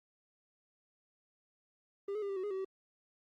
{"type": "tone with pitch steps", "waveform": "triangle", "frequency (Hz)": [398.9, 426.3, 400.3, 392.5, 372.7, 413.9, 380.6, 383.1], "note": ["G4", "G#4", "G4", "G4", "F#4", "G#4", "F#4", "G4"], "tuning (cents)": [30, 45, 36, 2, 13, -6, 49, -40], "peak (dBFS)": -33, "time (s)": [2.08, 2.648], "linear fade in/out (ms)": 5, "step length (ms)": 71, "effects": ["Opus 24 kbps"]}